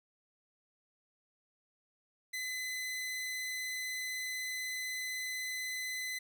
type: tone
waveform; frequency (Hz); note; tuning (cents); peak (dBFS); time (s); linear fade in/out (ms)
sawtooth; 2021; B6; +39; -33; 2.33-6.19; 10
effects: none